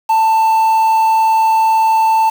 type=tone with quantisation; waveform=triangle; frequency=889 Hz; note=A5; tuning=18 cents sharp; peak=-7 dBFS; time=0.09-2.3 s; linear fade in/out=10 ms; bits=5; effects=none